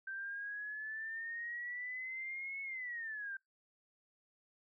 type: exponential two-way sweep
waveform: sine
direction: up then down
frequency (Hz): 1558 to 2204 to 1558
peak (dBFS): -40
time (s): 0.07-3.37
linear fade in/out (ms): 5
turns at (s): 2.62
effects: noise-tail reverb RT60 0.2 s tail -26 dB re dry